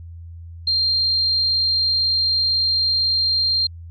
sine tone, 4186 Hz, C8, in tune, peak -16 dBFS, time 0.67-3.67 s, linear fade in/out 5 ms, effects added 84 Hz sine -34 dBFS peak until 3.9 s

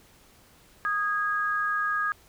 sine tone pair together, 1240.6 / 1645 Hz, D#6 / G#6, -5 / -17 cents, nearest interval perfect fourth, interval 488 cents, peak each -27 dBFS, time 0.85-2.12 s, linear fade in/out 0 ms, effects pink hiss -57 dBFS RMS until 2.28 s

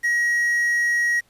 triangle tone with quantisation, 1900 Hz, A#6, 33 cents sharp, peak -16 dBFS, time 0.03-1.21 s, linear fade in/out 20 ms, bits 7, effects pink hiss -61 dBFS RMS until 1.29 s + resampled to 32000 Hz

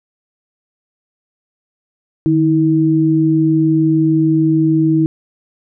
sine tone pair together, 153.22 / 320 Hz, D#3 / D#4, -26 / +49 cents, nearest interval octave + minor second, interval 1275 cents, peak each -15 / -11 dBFS, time 2.26-5.06 s, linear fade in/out 0 ms, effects none

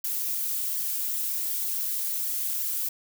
violet noise with flanger, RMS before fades -29 dBFS, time 0.04-2.89 s, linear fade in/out 5 ms, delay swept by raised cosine 0.75 to 6.25 ms, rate 2.7 Hz, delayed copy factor -0.85, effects none

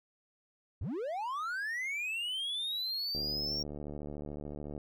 triangle linear sweep, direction up, 58.27 to 5588 Hz, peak -32 dBFS, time 0.81-3.63 s, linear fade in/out 5 ms
click train, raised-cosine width 2 ms, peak -29 dBFS, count 121, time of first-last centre 3.15-4.778 s, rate 73.7 Hz
effects none

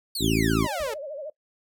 sawtooth exponential sweep, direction down, 4601 to 417.6 Hz, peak -25 dBFS, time 0.15-0.94 s, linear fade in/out 5 ms
harmonic tone, 55.1 Hz, A1, 3 cents sharp, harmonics 1 / 2 / 3 / 4 / 5 / 6 / 7, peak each -30 / -29 / -28 / -29 / -25 / -28 / -29 dBFS, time 0.19-0.68 s, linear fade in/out 50 ms
sine tone with vibrato, 582 Hz, D5, 16 cents flat, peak -32 dBFS, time 0.64-1.3 s, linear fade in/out 5 ms, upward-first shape sine, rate 13 Hz, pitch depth 130 cents each way
brown noise with exponential decay, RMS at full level -36 dBFS, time 0.8-0.99 s, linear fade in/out 1 ms, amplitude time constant 41 ms
effects noise-tail reverb RT60 0.1 s tail -19 dB re dry

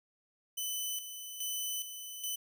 10% pulse tone with tremolo, 3010 Hz, F#7, 29 cents sharp, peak -26 dBFS, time 0.57-2.36 s, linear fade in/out 10 ms, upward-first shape square, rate 1.2 Hz, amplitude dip 60%, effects none

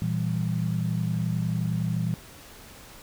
sine chord, E diminished, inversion second, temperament equal, 116.54 / 164.81 / 196 Hz, Bb2 / E3 / G3, 0 / 0 / 0 cents, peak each -28 / -27 / -32 dBFS, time 0.02-2.14 s, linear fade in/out 0 ms, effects pink hiss -47 dBFS RMS until 3.02 s

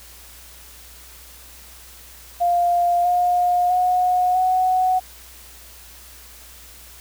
sine tone with pitch steps, 700 / 713.5 / 727.2 / 741.2 Hz, F5 / F5 / F#5 / F#5, +4 / +37 / -30 / +3 cents, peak -15 dBFS, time 2.4-5 s, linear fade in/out 20 ms, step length 650 ms, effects added 60 Hz sine -47 dBFS peak until 7 s + white hiss -44 dBFS RMS until 7 s

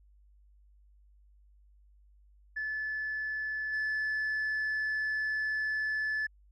sine tone with level steps, 1733 Hz, A6, 27 cents flat, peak -31 / -27 dBFS, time 2.56-6.27 s, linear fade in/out 10 ms, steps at 3.72 s, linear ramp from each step 20 ms, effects tanh soft clip ceiling -28 dBFS + added 50 Hz sine -58 dBFS peak until 6.51 s

